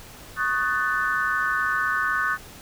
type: chord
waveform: sine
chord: D# half-diminished seventh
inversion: third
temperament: equal with one note detuned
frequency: 1108.7 / 1244.5 / 1498 / 1760 Hz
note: C#6 / D#6 / F#6 / A6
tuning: 0 / 0 / +21 / 0 cents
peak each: -29 / -28 / -24 / -28 dBFS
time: 0.36-2.38 s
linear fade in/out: 50 ms
effects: pink hiss -44 dBFS RMS until 2.61 s